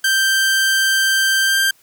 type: tone with pitch glide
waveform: sawtooth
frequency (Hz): 1568 to 1579.8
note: G6 to G6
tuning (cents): 0 to +13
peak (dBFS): -10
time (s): 0.04-1.71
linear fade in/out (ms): 5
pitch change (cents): +13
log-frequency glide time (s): 1.42-1.6
effects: white hiss -54 dBFS RMS until 1.82 s